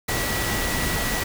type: tone in noise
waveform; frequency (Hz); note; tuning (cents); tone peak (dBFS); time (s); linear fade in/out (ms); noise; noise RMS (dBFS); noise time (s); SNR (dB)
sine; 1941; B6; -31; -30; 0.08-1.24; 10; pink; -25; 0.08-1.24; -8
effects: none